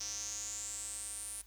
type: tone with band-pass filter sweep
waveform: square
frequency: 104.7 Hz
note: G#2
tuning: 15 cents sharp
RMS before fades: -42 dBFS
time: 0-1.42 s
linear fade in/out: 10 ms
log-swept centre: 5800 to 9800 Hz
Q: 8.7
effects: added 50 Hz sine -59 dBFS peak until 1.46 s + white hiss -65 dBFS RMS until 1.46 s